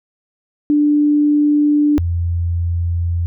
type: tone pair in turn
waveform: sine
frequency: 295.1 / 85.63 Hz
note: D4 / F2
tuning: +8 / -34 cents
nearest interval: octave + major sixth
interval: 2142 cents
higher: first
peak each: -10 / -15 dBFS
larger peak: first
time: 0.7-1.98 / 1.98-3.26 s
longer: neither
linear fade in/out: 0 ms
effects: none